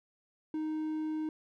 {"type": "tone", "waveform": "triangle", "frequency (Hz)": 311.1, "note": "D#4", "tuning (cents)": 0, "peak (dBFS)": -30, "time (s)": [0.54, 1.29], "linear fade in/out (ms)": 2, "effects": []}